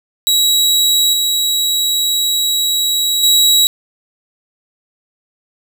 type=tone with level steps; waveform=sawtooth; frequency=3873 Hz; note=B7; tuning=35 cents flat; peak=-7 / -10 / -5 dBFS; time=0.27-3.67 s; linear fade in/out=0 ms; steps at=1.13 / 3.23 s; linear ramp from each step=5 ms; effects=none